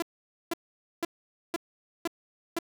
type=tone bursts; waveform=sawtooth; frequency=337.7 Hz; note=E4; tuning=42 cents sharp; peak=-23 dBFS; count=6; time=0-2.588 s; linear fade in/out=2 ms; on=23 ms; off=490 ms; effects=none